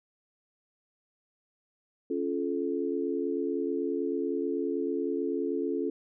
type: chord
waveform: sine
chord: Db augmented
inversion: none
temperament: just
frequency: 277.2 / 346.5 / 433.1 Hz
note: Db4 / F4 / A4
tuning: 0 / -14 / -27 cents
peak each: -32 dBFS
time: 2.1-5.9 s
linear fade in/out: 5 ms
effects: none